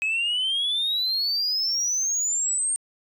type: exponential sweep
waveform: sine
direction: up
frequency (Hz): 2539 to 8730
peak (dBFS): -20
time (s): 0.02-2.76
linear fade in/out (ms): 0
effects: tanh soft clip ceiling -20 dBFS